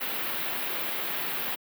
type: band-stop noise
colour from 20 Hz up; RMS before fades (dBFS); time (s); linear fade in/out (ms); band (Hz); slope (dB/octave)
white; -31; 0-1.56; 20; 3500 to 14000; 24
effects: high-pass 200 Hz 12 dB/octave